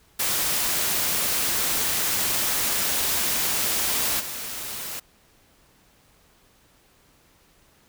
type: noise with level steps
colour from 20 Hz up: white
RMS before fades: -24 / -33 dBFS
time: 0.19-5 s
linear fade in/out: 10 ms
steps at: 4.19 s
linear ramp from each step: 20 ms
effects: pink hiss -59 dBFS RMS until 7.88 s